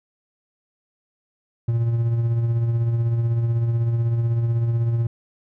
triangle tone with tremolo, 116.54 Hz, A#2, in tune, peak -14 dBFS, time 1.68-5.07 s, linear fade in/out 5 ms, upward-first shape triangle, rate 16 Hz, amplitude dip 45%, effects none

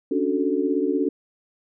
sine chord, D major seventh, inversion third, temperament equal, 277.2 / 293.7 / 370 / 440 Hz, C#4 / D4 / F#4 / A4, 0 / 0 / 0 / 0 cents, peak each -25 / -25 / -25 / -26 dBFS, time 0.11-1.09 s, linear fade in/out 5 ms, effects none

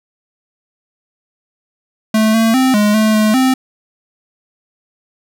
square tone with pitch steps, 218.2 / 224.8 / 260.4 / 208.6 / 217 / 214.9 / 260.3 Hz, A3 / A3 / C4 / G#3 / A3 / A3 / C4, -14 / +37 / -8 / +8 / -24 / -41 / -9 cents, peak -10 dBFS, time 2.14-3.54 s, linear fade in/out 5 ms, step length 200 ms, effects none

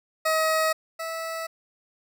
20% pulse tone pair in turn, 635 / 652.9 Hz, D#5 / E5, +35 / -17 cents, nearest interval unison, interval 48 cents, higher second, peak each -16 / -25 dBFS, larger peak first, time 0.25-0.73 / 0.99-1.47 s, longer neither, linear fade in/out 10 ms, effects none

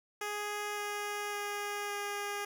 10% pulse tone with pitch steps, 415.3 / 412.9 / 410.5 / 408.2 Hz, G#4 / G#4 / G#4 / G#4, 0 / -10 / -20 / -30 cents, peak -27 dBFS, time 0.21-2.45 s, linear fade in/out 5 ms, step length 560 ms, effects none

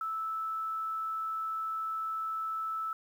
sine tone, 1313 Hz, E6, 7 cents flat, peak -32 dBFS, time 0.01-2.93 s, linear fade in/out 2 ms, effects 10-bit

